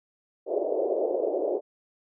white band-pass noise, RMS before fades -27 dBFS, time 0.46-1.61 s, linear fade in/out 50 ms, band 350 to 620 Hz, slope 48 dB/octave, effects none

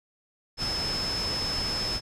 sine tone in noise, 5220 Hz, E8, 18 cents flat, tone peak -28 dBFS, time 0.57-2.01 s, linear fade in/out 50 ms, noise pink, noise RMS -33 dBFS, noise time 0.57-2.01 s, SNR +2 dB, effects low-pass 8000 Hz 12 dB/octave

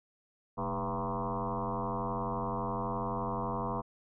sine tone with frequency modulation, 587.3 Hz, D5, in tune, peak -31 dBFS, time 0.57-3.82 s, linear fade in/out 20 ms, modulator 91.8 Hz, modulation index 5.8, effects none

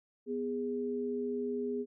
sine tone pair together, 247.7 / 412.2 Hz, B3 / G#4, +5 / -13 cents, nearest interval major sixth, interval 882 cents, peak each -36 / -34 dBFS, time 0.26-1.86 s, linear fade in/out 50 ms, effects none

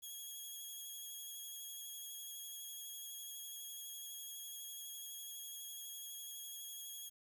5% pulse tone with vibrato, 3306 Hz, G#7, 9 cents flat, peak -39 dBFS, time 0.02-7.1 s, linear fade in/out 20 ms, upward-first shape square, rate 12 Hz, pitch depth 17 cents each way, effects 11-bit

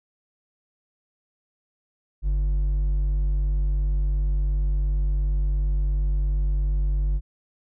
sine tone with hard clipping, 48.59 Hz, G1, 15 cents flat, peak -21 dBFS, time 2.22-7.21 s, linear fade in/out 50 ms, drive 4 dB, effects none

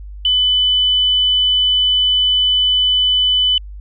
sine tone, 3000 Hz, F#7, 23 cents sharp, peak -11 dBFS, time 0.25-3.58 s, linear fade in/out 2 ms, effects added 50 Hz sine -29 dBFS peak until 3.8 s

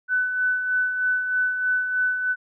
sine tone with tremolo, 1500 Hz, F#6, 23 cents sharp, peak -18 dBFS, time 0.08-2.36 s, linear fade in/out 50 ms, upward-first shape sine, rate 3.2 Hz, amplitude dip 50%, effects none

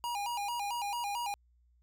square tone with vibrato, 881 Hz, A5, 2 cents sharp, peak -34 dBFS, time 0.04-1.34 s, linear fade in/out 0 ms, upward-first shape square, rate 4.5 Hz, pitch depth 140 cents each way, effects added 60 Hz sine -64 dBFS peak until 1.82 s

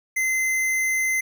square tone, 2063 Hz, C7, 25 cents flat, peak -21 dBFS, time 0.16-1.21 s, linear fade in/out 10 ms, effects none

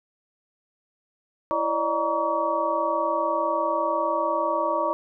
sine tone cluster, 332.8 / 568 / 608 / 941 / 1135 Hz, E4 / C#5 / D#5 / A#5 / C#6, +17 / +42 / -40 / +16 / +41 cents, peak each -32 / -29 / -27 / -27 / -27 dBFS, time 1.51-4.93 s, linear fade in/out 0 ms, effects none

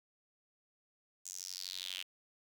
sawtooth tone with high-pass filter sweep, 92.3 Hz, F#2, 4 cents flat, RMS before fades -44 dBFS, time 1.25-2.03 s, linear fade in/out 10 ms, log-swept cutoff 7000 to 2900 Hz, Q 4.3, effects none

